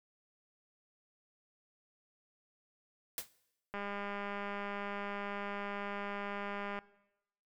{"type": "noise with exponential decay", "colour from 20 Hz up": "white", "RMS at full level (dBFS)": -34, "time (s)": [3.18, 3.29], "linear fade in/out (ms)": 1, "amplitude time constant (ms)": 23}
{"type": "click train", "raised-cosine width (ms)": 0.5, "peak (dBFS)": -26, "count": 617, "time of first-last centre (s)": [3.74, 6.79], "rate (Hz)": 202}
{"effects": ["noise-tail reverb RT60 0.9 s tail -20 dB re dry"]}